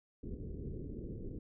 pink low-pass noise, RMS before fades -43 dBFS, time 0.23-1.39 s, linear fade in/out 5 ms, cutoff 450 Hz, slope 48 dB/octave, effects none

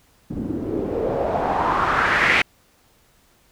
white noise with low-pass filter sweep, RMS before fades -21 dBFS, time 0.3-2.42 s, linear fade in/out 5 ms, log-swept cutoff 220 to 2300 Hz, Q 3.3, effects pink hiss -58 dBFS RMS until 3.51 s

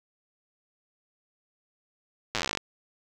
slowing click train, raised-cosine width 0.2 ms, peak -10 dBFS, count 17, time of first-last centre 2.35-2.573 s, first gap 8 ms, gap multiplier 1.07, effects none

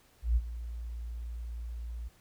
sine tone with ADSR envelope, 58.2 Hz, A#1, 2 cents flat, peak -21 dBFS, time 0.22-2.09 s, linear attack 140 ms, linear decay 45 ms, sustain -15 dB, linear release 18 ms, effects pink hiss -64 dBFS RMS until 2.2 s

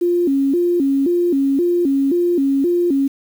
sine tone with vibrato, 309.9 Hz, D#4, 7 cents flat, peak -13 dBFS, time 0.01-3.08 s, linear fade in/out 10 ms, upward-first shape square, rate 1.9 Hz, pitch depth 210 cents each way, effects 7-bit

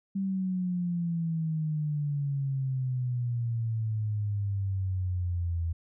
sine exponential sweep, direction down, 196 to 82.6 Hz, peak -27 dBFS, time 0.15-5.73 s, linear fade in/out 10 ms, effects none

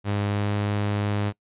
sawtooth tone with pitch glide, 102.1 to 102.87 Hz, G#2 to G#2, -29 to -16 cents, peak -19 dBFS, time 0.04-1.33 s, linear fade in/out 50 ms, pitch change +13 cents, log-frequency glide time 0.31-0.53 s, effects noise-tail reverb RT60 0.1 s tail -23 dB re dry + resampled to 8000 Hz

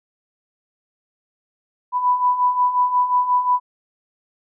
sine beating tone pair, 987.8 / 993.4 Hz, B5 / B5, 0 / +10 cents, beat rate 5.6 Hz, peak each -22 / -16 dBFS, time 1.92-3.6 s, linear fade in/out 50 ms, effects none

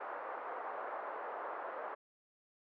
pink band-pass noise, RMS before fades -43 dBFS, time 0-1.95 s, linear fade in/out 10 ms, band 510 to 1400 Hz, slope 24 dB/octave, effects none

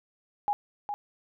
sine tone with echo, 823 Hz, G#5, 16 cents flat, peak -23 dBFS, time 0.48-0.53 s, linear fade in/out 0 ms, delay 410 ms, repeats 1, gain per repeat -7 dB, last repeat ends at 0.94 s, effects none

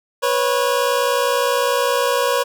25% pulse tone pair together, 489.1 / 549 Hz, B4 / C#5, -17 / -17 cents, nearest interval major second, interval 200 cents, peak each -15 dBFS, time 0.22-2.44 s, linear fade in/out 20 ms, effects none

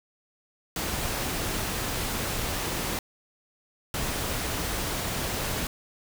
pink noise bursts at uneven times, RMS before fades -30 dBFS, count 2, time 0.76-2.99 / 3.94-5.67 s, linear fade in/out 2 ms, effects none

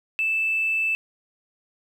triangle tone with tanh clipping, 2637 Hz, E7, in tune, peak -20 dBFS, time 0.19-0.95 s, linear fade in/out 0 ms, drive 1 dB, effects none

